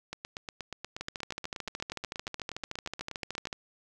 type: two click trains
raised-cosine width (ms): 0.2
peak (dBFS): -18 / -20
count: 35 / 29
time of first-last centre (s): 1.01-3.529 / 0.13-3.471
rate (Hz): 13.5 / 8.38
effects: none